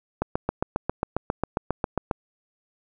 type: click train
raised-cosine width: 1 ms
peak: -9 dBFS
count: 15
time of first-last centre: 0.22-2.112 s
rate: 7.4 Hz
effects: none